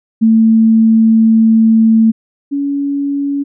sine tone pair in turn, 223.3 / 281.9 Hz, A3 / C#4, +26 / +29 cents, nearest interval major third, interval 403 cents, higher second, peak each -5 / -13 dBFS, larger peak first, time 0.21-2.12 / 2.51-3.44 s, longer first, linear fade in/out 20 ms, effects none

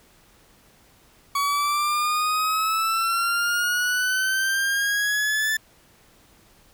40% pulse exponential sweep, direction up, 1125 to 1760 Hz, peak -20 dBFS, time 1.35-5.57 s, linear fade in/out 5 ms, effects pink hiss -56 dBFS RMS until 6.73 s

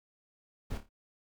brown noise with echo, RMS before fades -35 dBFS, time 0.7-0.78 s, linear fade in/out 10 ms, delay 28 ms, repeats 4, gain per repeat -8 dB, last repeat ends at 0.892 s, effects none

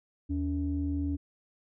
sine tone pair together, 79.6 / 283.7 Hz, D#2 / C#4, +40 / +40 cents, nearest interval octave + minor seventh, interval 2200 cents, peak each -30 / -30 dBFS, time 0.29-1.17 s, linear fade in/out 20 ms, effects tanh soft clip ceiling -21 dBFS

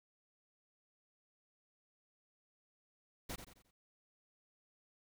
pink noise with echo, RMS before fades -43 dBFS, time 3.29-3.36 s, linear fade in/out 10 ms, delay 88 ms, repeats 4, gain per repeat -8 dB, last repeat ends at 3.712 s, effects none

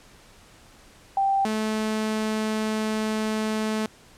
sine / sawtooth tone pair in turn, 784 / 217 Hz, G5 / A3, 0 / -24 cents, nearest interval octave + minor seventh, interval 2224 cents, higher first, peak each -19 / -20 dBFS, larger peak first, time 1.17-1.45 / 1.45-3.86 s, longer second, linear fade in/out 2 ms, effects pink hiss -52 dBFS RMS until 4.17 s + low-pass 10000 Hz 12 dB/octave

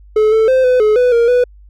triangle tone with pitch steps, 430.4 / 442.1 / 519 / 504 / 426.9 / 496.2 / 468.1 / 493.3 Hz, A4 / A4 / C5 / B4 / G#4 / B4 / A#4 / B4, -38 / +8 / -14 / +35 / +48 / +8 / +7 / -2 cents, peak -6 dBFS, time 0.16-1.44 s, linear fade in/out 5 ms, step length 160 ms, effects added 50 Hz sine -38 dBFS peak until 1.69 s

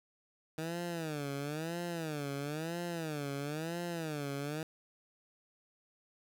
15% pulse tone with vibrato, 155.9 Hz, D#3, 4 cents sharp, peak -30 dBFS, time 0.58-4.63 s, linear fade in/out 2 ms, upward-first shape sine, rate 1 Hz, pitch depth 190 cents each way, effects none

